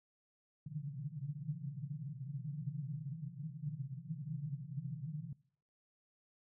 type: band-pass noise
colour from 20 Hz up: white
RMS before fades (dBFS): -43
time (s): 0.66-5.33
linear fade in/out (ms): 5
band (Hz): 130 to 160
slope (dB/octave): 96
effects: noise-tail reverb RT60 0.6 s tail -23 dB re dry